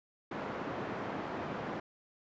pink band-pass noise, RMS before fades -39 dBFS, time 0.31-1.8 s, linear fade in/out 5 ms, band 190 to 1400 Hz, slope 12 dB/octave, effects resampled to 16000 Hz

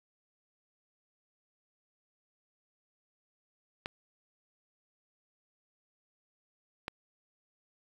clicks, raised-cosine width 0.3 ms, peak -19 dBFS, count 2, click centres 3.859 / 6.881 s, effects 8-bit

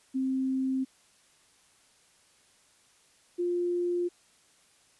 sine tone pair in turn, 263.2 / 351.3 Hz, C4 / F4, +10 / +10 cents, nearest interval perfect fourth, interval 500 cents, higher second, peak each -26 dBFS, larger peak neither, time 0.14-0.85 / 3.38-4.09 s, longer neither, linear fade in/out 20 ms, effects white hiss -63 dBFS RMS until 4.99 s + resampled to 24000 Hz

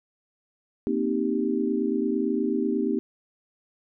sine chord, C minor seventh, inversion third, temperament equal, 233.1 / 261.6 / 311.1 / 392 Hz, Bb3 / C4 / Eb4 / G4, 0 / 0 / 0 / 0 cents, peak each -28 dBFS, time 0.87-2.99 s, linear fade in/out 0 ms, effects none

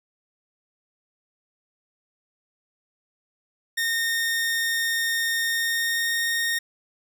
sawtooth tone with pitch glide, 1837 to 1848.7 Hz, A#6 to A#6, -26 to -15 cents, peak -19 dBFS, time 3.77-6.59 s, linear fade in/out 10 ms, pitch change +11 cents, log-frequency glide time 5.45-6.23 s, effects none

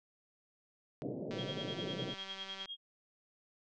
pink band-pass noise, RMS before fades -41 dBFS, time 1.02-2.14 s, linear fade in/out 0 ms, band 120 to 630 Hz, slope 48 dB/octave
click train, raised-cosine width 0.2 ms, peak -30 dBFS, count 261, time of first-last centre 1.31-2.657 s, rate 193 Hz
sine tone with tremolo, 3255 Hz, G#7, 36 cents flat, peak -39 dBFS, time 1.38-2.77 s, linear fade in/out 10 ms, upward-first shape sine, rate 9.9 Hz, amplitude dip 95%
effects low-pass 5000 Hz 12 dB/octave

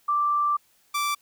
sine / sawtooth tone pair in turn, 1174.7 / 1168.1 Hz, D6 / D6, 0 / -10 cents, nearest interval unison, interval 10 cents, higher first, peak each -20 dBFS, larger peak neither, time 0.08-0.57 / 0.94-1.15 s, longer first, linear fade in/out 10 ms, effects white hiss -63 dBFS RMS until 1.21 s

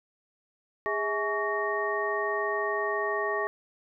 sine tone cluster, 411.8 / 646 / 847 / 1126 / 1853 Hz, G#4 / E5 / G#5 / C#6 / A#6, -15 / -35 / +34 / +27 / -11 cents, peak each -31 / -34 / -37 / -32 / -32 dBFS, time 0.86-3.47 s, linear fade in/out 0 ms, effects none

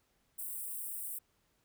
white high-pass noise, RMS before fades -41 dBFS, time 0.38-1.19 s, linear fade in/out 10 ms, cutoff 8100 Hz, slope 96 dB/octave, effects pink hiss -75 dBFS RMS until 1.64 s

